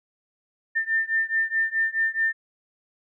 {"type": "beating tone pair", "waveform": "sine", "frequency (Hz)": [1795, 1799.7], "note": ["A6", "A6"], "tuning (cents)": [34, 39], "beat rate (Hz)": 4.7, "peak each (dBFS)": [-24, -25], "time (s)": [0.75, 2.33], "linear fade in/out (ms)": 20, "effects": []}